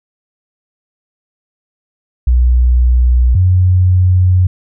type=tone pair in turn; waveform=sine; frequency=61.4 / 91.44 Hz; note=B1 / F#2; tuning=-9 / -20 cents; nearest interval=perfect fifth; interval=689 cents; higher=second; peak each=-6 dBFS; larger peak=neither; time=2.27-3.35 / 3.35-4.47 s; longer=second; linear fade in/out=5 ms; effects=none